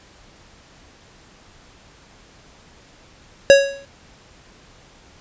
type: tone with exponential decay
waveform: square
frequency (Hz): 554.4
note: C#5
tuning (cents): 0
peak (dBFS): -4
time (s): 3.5-3.85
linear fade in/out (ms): 0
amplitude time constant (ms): 75
effects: pink hiss -49 dBFS RMS until 5.2 s + resampled to 16000 Hz